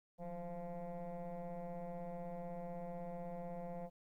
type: tone with frequency modulation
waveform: sine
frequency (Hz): 350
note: F4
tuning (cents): +4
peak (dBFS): -40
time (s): 0.18-3.9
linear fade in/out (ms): 50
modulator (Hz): 171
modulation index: 2.3
effects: tanh soft clip ceiling -41 dBFS + 13-bit